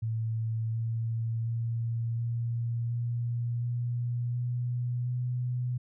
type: tone with pitch steps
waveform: sine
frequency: 112.5 / 114.07 / 115.66 / 117.28 / 118.91 / 120.57 / 122.26 / 123.96 Hz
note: A2 / A#2 / A#2 / A#2 / A#2 / B2 / B2 / B2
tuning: +39 / -37 / -13 / +11 / +35 / -41 / -17 / +7 cents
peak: -28 dBFS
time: 0.02-5.78 s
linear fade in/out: 10 ms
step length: 720 ms
effects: none